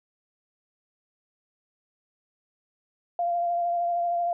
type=tone with vibrato; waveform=sine; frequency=693 Hz; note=F5; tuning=14 cents flat; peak=-23 dBFS; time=3.19-4.33 s; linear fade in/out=2 ms; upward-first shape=sine; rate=13 Hz; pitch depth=19 cents each way; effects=none